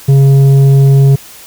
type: tone with tanh clipping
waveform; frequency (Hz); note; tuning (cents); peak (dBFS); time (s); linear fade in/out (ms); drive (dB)
triangle; 137.2; C#3; -17; -4; 0.08-1.16; 10; 11
effects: white hiss -34 dBFS RMS until 1.46 s